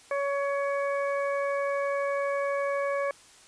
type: harmonic tone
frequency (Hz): 561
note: C#5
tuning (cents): +21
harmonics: 1 / 2 / 3 / 4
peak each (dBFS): -27 / -33 / -37 / -39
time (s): 0.11-3.11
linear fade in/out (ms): 2
effects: white hiss -54 dBFS RMS until 3.47 s + resampled to 22050 Hz